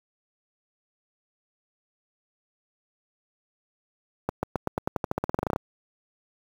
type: accelerating click train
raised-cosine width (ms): 1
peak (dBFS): -11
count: 19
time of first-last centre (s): 4.29-5.561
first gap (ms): 140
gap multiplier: 0.91
effects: high-pass 60 Hz 12 dB/octave + 7-bit